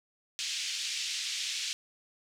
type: band-pass noise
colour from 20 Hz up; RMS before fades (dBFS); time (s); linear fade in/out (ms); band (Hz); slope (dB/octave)
pink; -35; 0.39-1.73; 0; 2600 to 6900; 24
effects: none